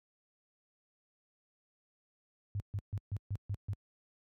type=tone bursts; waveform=sine; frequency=100.5 Hz; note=G2; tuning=44 cents sharp; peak=-32 dBFS; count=7; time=2.55-3.733 s; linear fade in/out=0 ms; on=49 ms; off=140 ms; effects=high-pass 60 Hz 12 dB/octave